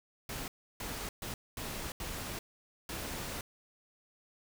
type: noise bursts at uneven times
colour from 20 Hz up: pink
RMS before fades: -40 dBFS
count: 6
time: 0.29-0.48 / 0.8-1.09 / 1.22-1.34 / 1.57-1.92 / 2-2.39 / 2.89-3.41 s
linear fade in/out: 2 ms
effects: none

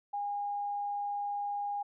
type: tone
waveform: sine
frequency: 815 Hz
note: G#5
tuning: 33 cents flat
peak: -32 dBFS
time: 0.13-1.83 s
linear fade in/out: 10 ms
effects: none

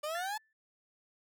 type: exponential sweep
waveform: 30% pulse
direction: up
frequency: 586 to 880 Hz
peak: -32 dBFS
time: 0.03-0.38 s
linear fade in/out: 10 ms
type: tone with exponential decay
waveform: sine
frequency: 1760 Hz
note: A6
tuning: in tune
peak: -38 dBFS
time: 0.15-0.53 s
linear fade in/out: 2 ms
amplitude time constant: 82 ms
effects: none

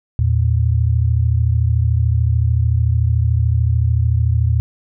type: tone pair together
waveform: sine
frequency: 81.32 / 114.9 Hz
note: E2 / A#2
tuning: -23 / -25 cents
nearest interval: tritone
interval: 598 cents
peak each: -15 dBFS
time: 0.19-4.6 s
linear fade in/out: 0 ms
effects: none

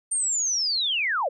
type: linear sweep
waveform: sine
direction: down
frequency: 8900 to 466.2 Hz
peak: -22 dBFS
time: 0.11-1.29 s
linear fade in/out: 10 ms
effects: none

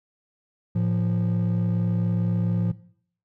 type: tone pair together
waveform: triangle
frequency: 110 / 174.33 Hz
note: A2 / F3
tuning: 0 / -3 cents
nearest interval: minor sixth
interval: 797 cents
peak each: -20 dBFS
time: 0.75-2.72 s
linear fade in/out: 10 ms
effects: noise-tail reverb RT60 0.6 s tail -20 dB re dry + tanh soft clip ceiling -15 dBFS

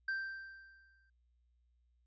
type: tone with exponential decay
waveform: triangle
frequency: 1568 Hz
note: G6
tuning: in tune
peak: -31 dBFS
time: 0.08-1.1 s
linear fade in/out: 5 ms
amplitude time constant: 220 ms
effects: added 60 Hz sine -70 dBFS peak until 2.06 s + resampled to 16000 Hz

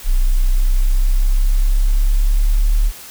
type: exponential sweep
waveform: sine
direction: up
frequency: 30.87 to 36.6 Hz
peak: -10 dBFS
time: 0.04-2.92 s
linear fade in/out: 50 ms
effects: white hiss -36 dBFS RMS until 3.1 s

